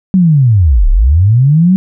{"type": "linear two-way sweep", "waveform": "sine", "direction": "down then up", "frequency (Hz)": [193.5, 31.03, 193.5], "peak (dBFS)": -4, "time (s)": [0.14, 1.76], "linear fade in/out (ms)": 0, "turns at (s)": 0.89, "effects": []}